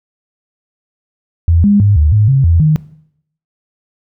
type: tone with pitch steps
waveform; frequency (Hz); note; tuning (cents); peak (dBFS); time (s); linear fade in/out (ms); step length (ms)
sine; 83.9 / 203.7 / 101.9 / 75.6 / 105.8 / 135.2 / 84 / 154.3; E2 / G#3 / G#2 / D#2 / G#2 / C#3 / E2 / D#3; +31 / -33 / -32 / -49 / +33 / -43 / +33 / -14; -6; 1.48-2.76; 0; 160
effects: noise-tail reverb RT60 0.7 s tail -19 dB re dry